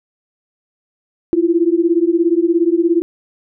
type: beating tone pair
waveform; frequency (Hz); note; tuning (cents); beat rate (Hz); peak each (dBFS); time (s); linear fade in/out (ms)
sine; 330.5 / 347.5; E4 / F4; +5 / -9; 17; -14; 1.33-3.02; 0
effects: none